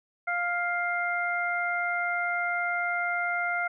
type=harmonic tone; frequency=701 Hz; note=F5; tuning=6 cents sharp; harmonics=1 / 2 / 3; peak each=-31 / -29 / -31 dBFS; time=0.27-3.68 s; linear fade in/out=10 ms; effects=none